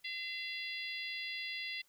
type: harmonic tone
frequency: 682 Hz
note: F5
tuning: 41 cents flat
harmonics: 3 / 4 / 5 / 6 / 7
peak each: -42 / -44 / -46 / -48 / -49 dBFS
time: 0.04-1.82 s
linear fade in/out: 10 ms
effects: white hiss -71 dBFS RMS until 1.88 s